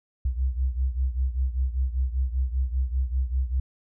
sine beating tone pair, 63 / 68.1 Hz, B1 / C#2, +35 / -30 cents, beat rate 5.1 Hz, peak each -24 / -28 dBFS, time 0.25-3.6 s, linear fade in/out 5 ms, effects none

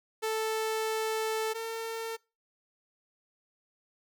sawtooth tone pair in turn, 440 / 452.4 Hz, A4 / A4, 0 / +48 cents, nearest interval unison, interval 48 cents, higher second, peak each -25 / -30 dBFS, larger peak first, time 0.22-1.54 / 1.54-2.17 s, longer first, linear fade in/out 20 ms, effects noise-tail reverb RT60 0.3 s tail -25 dB re dry

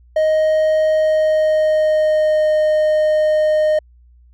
triangle tone with pitch glide, 624 to 615.4 Hz, D#5 to D#5, +5 to -19 cents, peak -10 dBFS, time 0.16-3.79 s, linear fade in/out 5 ms, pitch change -24 cents, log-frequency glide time 0.93-2.53 s, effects added 60 Hz sine -45 dBFS peak until 4.33 s

